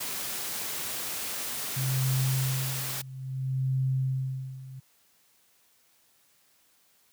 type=noise; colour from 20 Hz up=white; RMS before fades=-34 dBFS; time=0-3.02 s; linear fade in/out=10 ms
type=tone with tremolo; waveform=sine; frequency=131.7 Hz; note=C3; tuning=12 cents sharp; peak=-23 dBFS; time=1.76-4.8 s; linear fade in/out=10 ms; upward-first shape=sine; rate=0.6 Hz; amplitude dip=85%
effects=white hiss -65 dBFS RMS until 7.12 s + high-pass 80 Hz 12 dB/octave